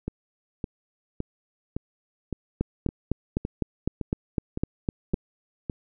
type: two click trains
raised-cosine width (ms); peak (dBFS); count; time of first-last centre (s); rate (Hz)
3; -16 / -11; 11 / 11; 0.08-5.698 / 2.61-5.142; 1.78 / 3.95
effects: none